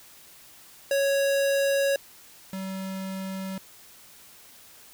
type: tone pair in turn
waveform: square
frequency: 554 / 190.95 Hz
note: C#5 / G3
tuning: -1 / -45 cents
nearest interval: octave + tritone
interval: 1844 cents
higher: first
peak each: -22 / -32 dBFS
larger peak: first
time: 0.91-1.96 / 2.53-3.58 s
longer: neither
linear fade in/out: 2 ms
effects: white hiss -51 dBFS RMS until 4.93 s